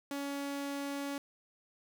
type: tone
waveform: sawtooth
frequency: 281.2 Hz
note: C#4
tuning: 25 cents sharp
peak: -32 dBFS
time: 0.11-1.18 s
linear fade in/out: 2 ms
effects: 10-bit